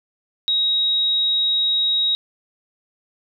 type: tone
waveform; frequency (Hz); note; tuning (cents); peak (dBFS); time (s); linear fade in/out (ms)
sine; 3800; A#7; +33; -16; 0.48-2.15; 0
effects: none